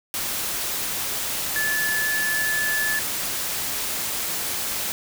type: tone in noise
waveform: sine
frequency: 1731 Hz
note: A6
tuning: 29 cents flat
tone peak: -22 dBFS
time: 1.56-2.99 s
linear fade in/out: 0 ms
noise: white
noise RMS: -27 dBFS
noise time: 0.14-4.92 s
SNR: +2 dB
effects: none